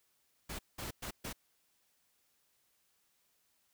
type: noise bursts at uneven times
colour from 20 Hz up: pink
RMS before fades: -42 dBFS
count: 4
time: 0.49-0.59 / 0.78-0.91 / 1.02-1.11 / 1.24-1.33 s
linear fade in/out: 10 ms
effects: white hiss -75 dBFS RMS until 3.73 s